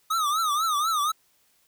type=tone with vibrato; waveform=square; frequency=1244.5 Hz; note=D#6; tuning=in tune; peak=-23 dBFS; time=0.1-1.12 s; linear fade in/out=10 ms; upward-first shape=triangle; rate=4.1 Hz; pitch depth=160 cents each way; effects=white hiss -65 dBFS RMS until 1.67 s